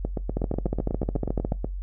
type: two click trains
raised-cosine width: 2 ms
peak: -12 / -14 dBFS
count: 17 / 14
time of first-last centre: 0.37-1.521 / 0.05-1.645 s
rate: 13.9 / 8.15 Hz
effects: noise-tail reverb RT60 0.2 s tail -21 dB re dry + added 46 Hz sine -29 dBFS peak until 1.82 s